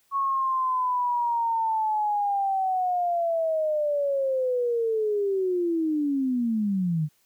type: linear sweep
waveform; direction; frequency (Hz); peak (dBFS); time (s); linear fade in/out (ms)
sine; down; 1108.7 to 146.83; -22; 0.11-7.09; 50
effects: white hiss -66 dBFS RMS until 7.25 s